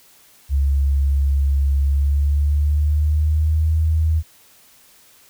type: tone with pitch glide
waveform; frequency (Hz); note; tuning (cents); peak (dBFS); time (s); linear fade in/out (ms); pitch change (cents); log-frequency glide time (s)
sine; 69.4 to 79.26; C#2 to D#2; +3 to +33; -14; 0.49-4.23; 50; +230; 1.8-3.76
effects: white hiss -51 dBFS RMS until 5.29 s